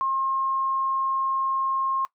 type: tone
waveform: sine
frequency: 1070 Hz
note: C6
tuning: 38 cents sharp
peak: -22 dBFS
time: 0.01-2.05 s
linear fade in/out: 0 ms
effects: noise-tail reverb RT60 0.1 s tail -19 dB re dry